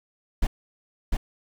brown noise with echo, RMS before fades -21 dBFS, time 0.42-0.47 s, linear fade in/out 5 ms, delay 700 ms, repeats 1, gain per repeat -2 dB, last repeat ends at 1.17 s, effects none

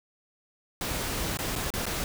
pink noise with dropouts, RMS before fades -31 dBFS, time 0.81-2.04 s, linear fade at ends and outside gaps 1 ms, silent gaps 1.372-1.389 / 1.555-1.56 / 1.704-1.738 / 1.856-1.865 s, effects none

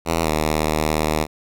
5% pulse tone with pitch glide, 82.41 to 77.34 Hz, E2 to D#2, 0 to -10 cents, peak -7 dBFS, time 0.05-1.27 s, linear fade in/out 50 ms, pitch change -110 cents, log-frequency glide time 0.23-0.28 s, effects none

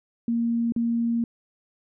sine tone with dropouts, 233.1 Hz, A#3, in tune, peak -21 dBFS, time 0.28-1.24 s, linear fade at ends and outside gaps 2 ms, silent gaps 0.722-0.762 s, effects none

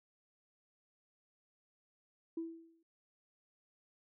sine tone with exponential decay, 329.6 Hz, E4, in tune, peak -34 dBFS, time 2.37-2.83 s, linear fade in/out 5 ms, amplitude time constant 100 ms, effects tanh soft clip ceiling -31 dBFS

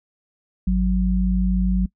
sine tone pair together, 51.91 / 185 Hz, G#1 / F#3, 0 / 0 cents, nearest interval octave + minor seventh, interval 2200 cents, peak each -19 dBFS, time 0.67-1.86 s, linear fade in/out 5 ms, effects noise-tail reverb RT60 0.1 s tail -22 dB re dry

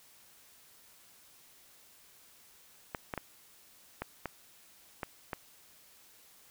clicks, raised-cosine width 0.5 ms, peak -20 dBFS, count 7, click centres 2.948 / 3.138 / 3.177 / 4.02 / 4.257 / 5.032 / 5.332 s, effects white hiss -60 dBFS RMS until 6.5 s

